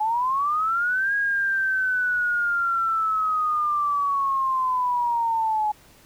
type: linear two-way sweep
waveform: sine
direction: up then down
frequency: 840 to 1645 to 840 Hz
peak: -20 dBFS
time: 0-5.72 s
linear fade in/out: 10 ms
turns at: 1.15 s
effects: pink hiss -53 dBFS RMS until 6.05 s